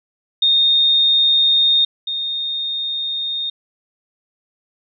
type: tone pair in turn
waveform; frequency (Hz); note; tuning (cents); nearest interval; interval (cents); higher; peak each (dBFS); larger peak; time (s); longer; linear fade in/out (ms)
sine; 3679 / 3679; A#7 / A#7; -24 / -24; unison; 0; neither; -11 / -20; first; 0.42-1.85 / 2.07-3.5; neither; 5
effects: none